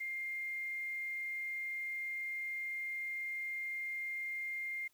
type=tone with quantisation; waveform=sine; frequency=2111 Hz; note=C7; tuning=15 cents sharp; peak=-37 dBFS; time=0-4.88 s; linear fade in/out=10 ms; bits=10; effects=white hiss -73 dBFS RMS until 4.93 s